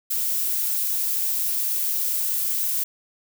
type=noise; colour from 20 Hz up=violet; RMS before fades=-24 dBFS; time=0.1-2.84 s; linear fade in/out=10 ms; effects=none